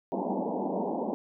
pink band-pass noise, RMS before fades -31 dBFS, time 0.12-1.14 s, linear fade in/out 0 ms, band 180 to 950 Hz, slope 96 dB/octave, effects none

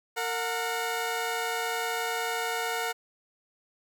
15% pulse tone pair together, 458 / 727 Hz, A#4 / F#5, -31 / -31 cents, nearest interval minor sixth, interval 800 cents, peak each -25 dBFS, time 0.16-2.93 s, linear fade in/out 20 ms, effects none

